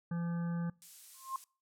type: harmonic tone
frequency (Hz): 170.6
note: F3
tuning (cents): -40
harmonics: 1 / 3 / 5 / 7 / 9 / 10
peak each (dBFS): -33 / -51 / -53 / -53 / -54 / -60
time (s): 0.11-0.7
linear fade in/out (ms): 5
type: noise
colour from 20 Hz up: violet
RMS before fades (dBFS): -47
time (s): 0.82-1.44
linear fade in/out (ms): 0
type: tone with exponential growth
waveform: sine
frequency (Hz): 1062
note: C6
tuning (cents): +25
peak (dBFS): -31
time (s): 1.14-1.36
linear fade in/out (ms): 2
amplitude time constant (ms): 47
effects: noise-tail reverb RT60 0.4 s tail -25 dB re dry + low-pass 10000 Hz 12 dB/octave